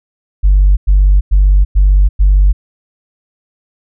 sine tone bursts, 48.39 Hz, G1, 22 cents flat, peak -3 dBFS, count 5, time 0.43-2.53 s, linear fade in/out 20 ms, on 340 ms, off 100 ms, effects tanh soft clip ceiling -1 dBFS

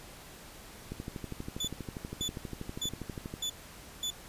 click train, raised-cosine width 3 ms, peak -25 dBFS, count 31, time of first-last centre 0.92-3.339 s, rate 12.4 Hz
30% pulse tone bursts, 3477 Hz, A7, 21 cents flat, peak -29 dBFS, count 5, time 1.6-4.105 s, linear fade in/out 5 ms, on 77 ms, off 530 ms
effects pink hiss -50 dBFS RMS until 4.28 s + resampled to 32000 Hz

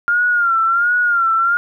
sine tone with vibrato, 1396.9 Hz, F6, in tune, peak -12 dBFS, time 0.08-1.57 s, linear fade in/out 0 ms, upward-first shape sine, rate 1.4 Hz, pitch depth 79 cents each way, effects 9-bit

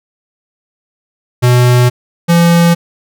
square tone pair in turn, 123.47 / 170.43 Hz, B2 / F3, 0 / -42 cents, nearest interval tritone, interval 558 cents, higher second, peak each -6 dBFS, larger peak neither, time 1.42-1.9 / 2.28-2.75 s, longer first, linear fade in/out 20 ms, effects none

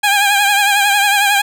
15% pulse tone with vibrato, 811 Hz, G#5, 41 cents flat, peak -4 dBFS, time 0.03-1.42 s, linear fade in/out 10 ms, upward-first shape triangle, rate 11 Hz, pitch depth 62 cents each way, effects none

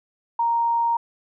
sine tone, 932.3 Hz, A#5, in tune, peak -18 dBFS, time 0.39-0.97 s, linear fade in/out 5 ms, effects none

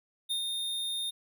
square tone with ADSR envelope, 3658 Hz, A#7, 33 cents flat, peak -29 dBFS, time 0.29-1.11 s, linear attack 22 ms, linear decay 100 ms, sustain -3 dB, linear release 17 ms, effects none

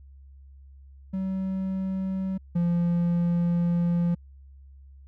triangle tone pair in turn, 190 / 172.47 Hz, F#3 / F3, +46 / -21 cents, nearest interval major second, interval 167 cents, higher first, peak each -24 / -19 dBFS, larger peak second, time 1.13-2.38 / 2.55-4.15 s, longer second, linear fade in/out 10 ms, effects added 68 Hz sine -46 dBFS peak until 5.07 s

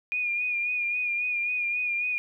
sine tone with vibrato, 2440 Hz, D#7, 34 cents flat, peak -25 dBFS, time 0.12-2.18 s, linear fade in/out 0 ms, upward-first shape sine, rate 3.7 Hz, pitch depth 37 cents each way, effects 11-bit

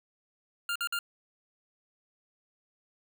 25% pulse tone bursts, 1400 Hz, F6, 4 cents sharp, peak -26 dBFS, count 3, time 0.69-0.99 s, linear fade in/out 2 ms, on 66 ms, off 51 ms, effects none

